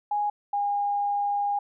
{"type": "tone pair in turn", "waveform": "sine", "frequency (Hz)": [828, 813.3], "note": ["G#5", "G#5"], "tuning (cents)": [-5, -36], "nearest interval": "unison", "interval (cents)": 31, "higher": "first", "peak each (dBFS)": -23, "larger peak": "neither", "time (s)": [[0.11, 0.3], [0.53, 1.59]], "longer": "second", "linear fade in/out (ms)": 5, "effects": []}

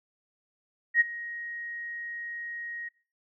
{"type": "tone with ADSR envelope", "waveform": "sine", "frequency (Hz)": 1881, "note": "A#6", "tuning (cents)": 15, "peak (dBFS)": -16, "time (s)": [0.94, 2.89], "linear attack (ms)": 63, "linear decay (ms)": 22, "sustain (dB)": -19, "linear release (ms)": 12, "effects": ["noise-tail reverb RT60 0.4 s tail -22 dB re dry"]}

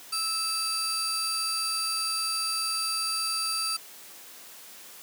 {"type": "tone pair together", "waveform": "30% pulse", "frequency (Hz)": [1313, 4695], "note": ["E6", "D8"], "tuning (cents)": [-7, -1], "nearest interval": "octave + minor seventh", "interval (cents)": 2206, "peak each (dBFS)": [-31, -25], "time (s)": [0.12, 3.77], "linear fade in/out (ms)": 10, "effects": ["white hiss -47 dBFS RMS until 5.02 s", "high-pass 200 Hz 12 dB/octave"]}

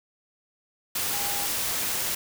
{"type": "tone in noise", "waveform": "sine", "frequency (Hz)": 810, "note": "G#5", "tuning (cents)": -43, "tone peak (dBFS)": -36, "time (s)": [1.13, 1.46], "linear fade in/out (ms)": 5, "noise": "white", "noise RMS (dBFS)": -28, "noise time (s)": [0.95, 2.15], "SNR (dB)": -11, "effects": []}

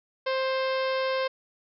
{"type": "harmonic tone", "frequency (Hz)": 526, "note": "C5", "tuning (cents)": 9, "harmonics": [1, 2, 3, 4, 5, 6, 7, 8, 9, 10], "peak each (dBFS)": [-26, -32, -36, -38, -40, -42, -43, -44, -45, -46], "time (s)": [0.26, 1.28], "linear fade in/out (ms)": 10, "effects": []}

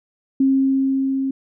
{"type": "tone with level ramp", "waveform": "sine", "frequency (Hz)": 268.5, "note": "C4", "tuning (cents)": 45, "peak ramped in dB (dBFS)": [-12, -19], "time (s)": [0.4, 1.31], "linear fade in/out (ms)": 5, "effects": []}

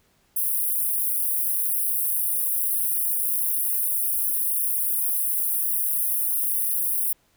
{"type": "high-pass noise", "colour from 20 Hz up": "white", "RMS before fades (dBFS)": -24, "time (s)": [0.36, 7.13], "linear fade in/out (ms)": 5, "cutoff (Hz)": 9400, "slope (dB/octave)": 96, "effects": ["pink hiss -64 dBFS RMS until 7.36 s"]}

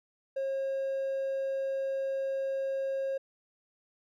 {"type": "tone", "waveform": "triangle", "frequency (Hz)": 540, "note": "C#5", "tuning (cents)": -45, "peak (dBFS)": -27, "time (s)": [0.36, 3.18], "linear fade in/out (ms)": 10, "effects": ["tanh soft clip ceiling -23 dBFS"]}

